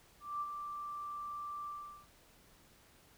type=tone with ADSR envelope; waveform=sine; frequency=1174.7 Hz; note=D6; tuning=in tune; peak=-34 dBFS; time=0.2-2.07 s; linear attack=210 ms; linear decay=44 ms; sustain=-6 dB; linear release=400 ms; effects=pink hiss -64 dBFS RMS until 3.17 s